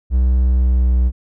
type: tone with pitch glide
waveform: triangle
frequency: 63 to 61.99 Hz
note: B1 to B1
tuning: +35 to +7 cents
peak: -9 dBFS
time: 0.1-1.12 s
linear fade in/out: 50 ms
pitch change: -28 cents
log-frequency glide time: 0.59-0.96 s
effects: none